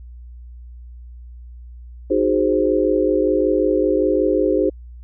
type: chord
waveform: sine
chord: Ab dominant seventh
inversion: second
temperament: equal with one note detuned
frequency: 308.6 / 370 / 415.3 / 523.3 Hz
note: Eb4 / Gb4 / Ab4 / C5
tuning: -14 / 0 / 0 / 0 cents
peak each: -20 dBFS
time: 2.1-4.7 s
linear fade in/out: 10 ms
effects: added 60 Hz sine -35 dBFS peak until 5.03 s